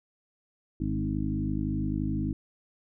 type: harmonic tone with a mistuned harmonic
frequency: 51.7 Hz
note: G#1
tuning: 7 cents flat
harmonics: 1 / 2 / 3 / 4 / 5 / 6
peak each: -34 / -34 / -34 / -34 / -34 / -34 dBFS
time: 0.8-2.33 s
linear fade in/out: 5 ms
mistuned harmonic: 5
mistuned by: +17 cents
effects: none